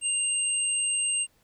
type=tone pair together; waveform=sine; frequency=2794 / 8373 Hz; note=F7 / C9; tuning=0 / 0 cents; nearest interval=octave + perfect fifth; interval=1900 cents; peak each=-30 / -25 dBFS; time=0.01-1.27 s; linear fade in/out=50 ms; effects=pink hiss -66 dBFS RMS until 1.43 s